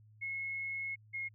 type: tone pair in turn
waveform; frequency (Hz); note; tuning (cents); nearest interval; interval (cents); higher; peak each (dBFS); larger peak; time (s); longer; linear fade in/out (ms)
sine; 2175 / 2154; C#7 / C7; -33 / +50; unison; 17; first; -36 / -36; neither; 0.21-0.96 / 1.13-1.29; first; 20
effects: added 107 Hz sine -58 dBFS peak until 1.34 s